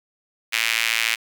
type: tone with high-pass filter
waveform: sawtooth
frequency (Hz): 113.8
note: A#2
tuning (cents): -41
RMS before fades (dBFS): -22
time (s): 0.52-1.16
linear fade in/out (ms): 20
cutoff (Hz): 2300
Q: 2.6
effects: none